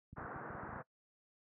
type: clicks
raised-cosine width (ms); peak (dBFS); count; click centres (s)
5; -38; 11; 0.13 / 0.183 / 0.217 / 0.248 / 0.361 / 0.504 / 0.55 / 0.634 / 0.692 / 0.73 / 0.762
type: band-pass noise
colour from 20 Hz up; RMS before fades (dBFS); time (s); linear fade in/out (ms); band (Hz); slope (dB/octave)
white; -47; 0.16-0.83; 20; 110 to 1600; 48
effects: noise-tail reverb RT60 0.1 s tail -22 dB re dry + high-pass 60 Hz 12 dB/octave